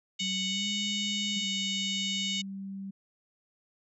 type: harmonic tone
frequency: 740 Hz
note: F#5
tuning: in tune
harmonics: 3 / 4 / 5 / 6 / 7 / 8 / 9 / 10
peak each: -39 / -33 / -35 / -44 / -46 / -47 / -42 / -44 dBFS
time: 0.19-2.42 s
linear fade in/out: 10 ms
type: tone with pitch glide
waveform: sine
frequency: 190 to 204.8 Hz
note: F#3 to G#3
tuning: +46 to -24 cents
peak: -35 dBFS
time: 0.2-1.44 s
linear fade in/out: 20 ms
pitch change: +130 cents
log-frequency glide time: 0.48-0.67 s
type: tone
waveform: sine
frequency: 194.9 Hz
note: G3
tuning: 10 cents flat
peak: -36 dBFS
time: 1.36-2.91 s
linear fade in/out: 10 ms
effects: none